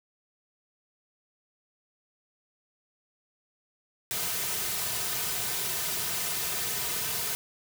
white noise with comb filter, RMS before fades -31 dBFS, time 4.11-7.35 s, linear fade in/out 0 ms, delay 3.6 ms, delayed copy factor -0.65, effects none

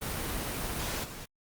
pink noise with level steps, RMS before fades -34 / -43 dBFS, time 0.01-1.26 s, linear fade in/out 20 ms, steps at 1.03 s, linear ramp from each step 20 ms, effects Opus 32 kbps

